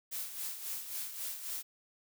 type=noise with tremolo; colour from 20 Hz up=blue; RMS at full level=-38 dBFS; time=0.11-1.63 s; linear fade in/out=20 ms; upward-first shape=sine; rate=3.7 Hz; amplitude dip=60%; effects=none